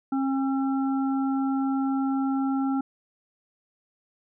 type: harmonic tone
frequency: 269.6 Hz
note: C#4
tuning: 48 cents flat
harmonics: 1 / 3 / 5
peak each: -23 / -33 / -37 dBFS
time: 0.12-2.81 s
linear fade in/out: 5 ms
effects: none